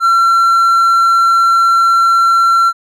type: tone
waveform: triangle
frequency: 1358 Hz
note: F6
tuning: 49 cents flat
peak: -5 dBFS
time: 0-2.73 s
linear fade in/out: 50 ms
effects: none